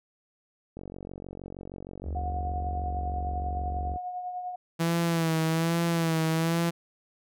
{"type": "click train", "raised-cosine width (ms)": 2, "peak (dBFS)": -27, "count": 149, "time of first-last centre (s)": [0.77, 3.96], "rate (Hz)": 46.4}
{"type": "tone with pitch glide", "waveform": "sine", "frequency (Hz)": [74.5, 72.25], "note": ["D2", "D2"], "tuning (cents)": [25, -28], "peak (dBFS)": -30, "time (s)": [2.03, 3.98], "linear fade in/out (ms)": 50, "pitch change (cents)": -53, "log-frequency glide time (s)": [2.84, 2.89]}
{"type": "tone with tremolo", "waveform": "sine", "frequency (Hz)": 724, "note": "F#5", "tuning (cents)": -38, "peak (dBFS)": -30, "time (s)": [2.15, 4.56], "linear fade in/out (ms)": 10, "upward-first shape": "triangle", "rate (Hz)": 10, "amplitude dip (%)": 50}
{"type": "tone with vibrato", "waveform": "sawtooth", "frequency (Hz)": 164.81, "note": "E3", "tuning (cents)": 0, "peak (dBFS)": -20, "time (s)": [4.79, 6.71], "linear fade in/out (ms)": 20, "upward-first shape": "sine", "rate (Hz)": 1.2, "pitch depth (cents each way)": 47}
{"effects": []}